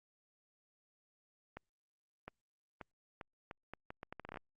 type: accelerating click train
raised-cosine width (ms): 0.5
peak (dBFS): -30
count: 16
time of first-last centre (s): 1.57-4.372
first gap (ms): 710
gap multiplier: 0.75
effects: Opus 48 kbps